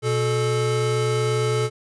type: tone pair together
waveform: square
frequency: 121.8 / 434 Hz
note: B2 / A4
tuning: -24 / -24 cents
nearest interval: octave + minor seventh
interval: 2200 cents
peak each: -23 dBFS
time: 0.02-1.7 s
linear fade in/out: 50 ms
effects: resampled to 24000 Hz